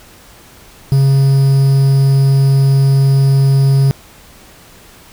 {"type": "tone with quantisation", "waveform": "triangle", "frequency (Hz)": 136.4, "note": "C#3", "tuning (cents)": -28, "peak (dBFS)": -5, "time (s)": [0.92, 3.91], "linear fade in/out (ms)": 0, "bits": 5, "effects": ["pink hiss -41 dBFS RMS until 5.12 s"]}